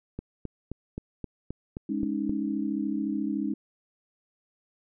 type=click train; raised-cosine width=3 ms; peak=-21 dBFS; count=9; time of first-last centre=0.19-2.295 s; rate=3.8 Hz
type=chord; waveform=sine; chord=Ab suspended fourth; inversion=none; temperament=equal; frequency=207.7 / 277.2 / 311.1 Hz; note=Ab3 / Db4 / Eb4; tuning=0 / 0 / 0 cents; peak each=-31 dBFS; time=1.89-3.54 s; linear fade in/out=5 ms
effects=none